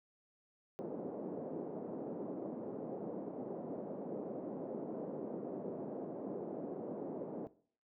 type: band-pass noise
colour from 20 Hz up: white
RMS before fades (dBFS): -43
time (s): 0.79-7.47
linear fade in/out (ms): 0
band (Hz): 180 to 550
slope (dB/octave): 24
effects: noise-tail reverb RT60 0.5 s tail -18 dB re dry